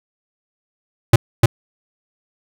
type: tone with echo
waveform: square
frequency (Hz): 115.2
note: A#2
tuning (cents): -20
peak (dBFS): -5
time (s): 1.13-1.16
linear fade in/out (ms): 5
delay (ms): 300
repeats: 1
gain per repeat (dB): -2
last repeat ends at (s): 1.46
effects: none